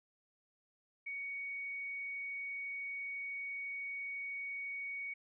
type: tone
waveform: sine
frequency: 2237 Hz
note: C#7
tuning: 15 cents sharp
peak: -39 dBFS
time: 1.06-5.14 s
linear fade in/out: 10 ms
effects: none